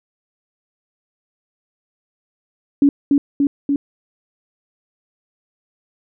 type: tone with echo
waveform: sine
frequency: 282.5 Hz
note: C#4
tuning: 33 cents sharp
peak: -8 dBFS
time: 2.82-2.89 s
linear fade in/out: 2 ms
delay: 290 ms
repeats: 3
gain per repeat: -2 dB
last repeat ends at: 3.76 s
effects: none